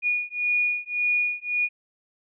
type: beating tone pair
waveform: sine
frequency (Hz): 2448 / 2449.8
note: D#7 / D#7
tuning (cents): -29 / -27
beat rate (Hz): 1.8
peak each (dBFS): -25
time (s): 0.02-1.69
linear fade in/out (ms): 50
effects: none